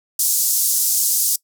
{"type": "band-pass noise", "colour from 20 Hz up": "white", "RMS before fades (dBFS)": -18, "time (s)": [0.19, 1.36], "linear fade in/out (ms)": 5, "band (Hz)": [5500, 15000], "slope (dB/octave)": 24, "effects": ["noise-tail reverb RT60 0.1 s tail -22 dB re dry"]}